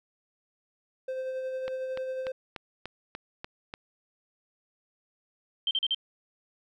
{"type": "tone with tremolo", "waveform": "triangle", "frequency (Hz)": 520, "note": "C5", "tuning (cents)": -11, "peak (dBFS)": -28, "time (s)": [1.08, 2.32], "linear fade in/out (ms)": 5, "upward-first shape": "sine", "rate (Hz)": 11, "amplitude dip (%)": 30}
{"type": "click train", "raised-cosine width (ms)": 0.3, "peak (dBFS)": -21, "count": 8, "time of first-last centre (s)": [1.68, 3.739], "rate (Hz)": 3.4}
{"type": "tone bursts", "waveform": "sine", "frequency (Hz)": 3136, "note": "G7", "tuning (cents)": 0, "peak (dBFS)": -24, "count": 4, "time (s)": [5.67, 5.946], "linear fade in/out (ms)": 2, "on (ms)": 39, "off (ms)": 40}
{"effects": []}